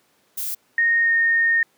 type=noise; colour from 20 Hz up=violet; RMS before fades=-27 dBFS; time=0.37-0.55 s; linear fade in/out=10 ms
type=tone with pitch glide; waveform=sine; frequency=1854 to 1840.1 Hz; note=A#6 to A#6; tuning=-10 to -23 cents; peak=-15 dBFS; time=0.78-1.63 s; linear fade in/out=2 ms; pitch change=-13 cents; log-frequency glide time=1.02-1.12 s
effects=pink hiss -62 dBFS RMS until 1.77 s + high-pass 200 Hz 12 dB/octave